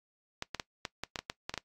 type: clicks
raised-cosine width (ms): 0.2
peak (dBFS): -17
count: 11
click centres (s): 0.424 / 0.547 / 0.598 / 0.852 / 1.036 / 1.158 / 1.19 / 1.299 / 1.495 / 1.54 / 1.577
effects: noise-tail reverb RT60 0.1 s tail -20 dB re dry + AAC 64 kbps